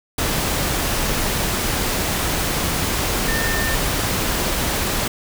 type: tone in noise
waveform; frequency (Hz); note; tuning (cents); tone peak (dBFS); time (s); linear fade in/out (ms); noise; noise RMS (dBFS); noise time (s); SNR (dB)
sine; 1800; A6; +39; -24; 3.28-3.75; 5; pink; -21; 0.18-5.08; -6
effects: none